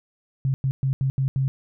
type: tone bursts at uneven times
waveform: sine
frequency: 134.1 Hz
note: C3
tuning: 43 cents sharp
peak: -19 dBFS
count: 6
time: 0.45-0.54 / 0.64-0.71 / 0.83-0.93 / 1.01-1.1 / 1.18-1.28 / 1.36-1.48 s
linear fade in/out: 0 ms
effects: none